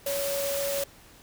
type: tone in noise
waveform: sine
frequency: 560 Hz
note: C#5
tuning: 18 cents sharp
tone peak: -28 dBFS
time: 0.06-0.84 s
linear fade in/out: 5 ms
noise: white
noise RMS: -33 dBFS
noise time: 0.06-0.84 s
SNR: +2 dB
effects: pink hiss -53 dBFS RMS until 1.22 s